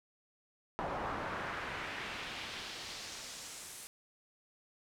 brown noise with band-pass filter sweep, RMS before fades -42 dBFS, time 0.79-3.87 s, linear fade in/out 0 ms, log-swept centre 880 to 10000 Hz, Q 1.3, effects none

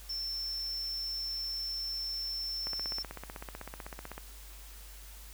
triangle tone, 5370 Hz, E8, 31 cents sharp, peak -33 dBFS, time 0.09-3.03 s, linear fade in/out 10 ms
click train, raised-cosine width 0.5 ms, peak -26 dBFS, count 25, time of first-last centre 2.67-4.179 s, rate 15.9 Hz
effects added 50 Hz sine -48 dBFS peak until 5.33 s + white hiss -53 dBFS RMS until 5.33 s

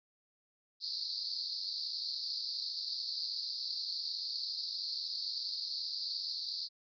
pink band-pass noise, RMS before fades -39 dBFS, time 0.8-6.69 s, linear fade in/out 50 ms, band 4200 to 4900 Hz, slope 96 dB/octave, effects none

